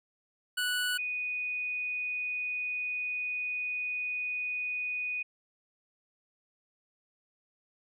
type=tone pair in turn; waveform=25% pulse / sine; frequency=1478 / 2480 Hz; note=F#6 / D#7; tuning=-2 / -6 cents; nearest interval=major sixth; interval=896 cents; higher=second; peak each=-25 / -31 dBFS; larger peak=first; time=0.57-0.98 / 0.98-5.23 s; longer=second; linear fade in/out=10 ms; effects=none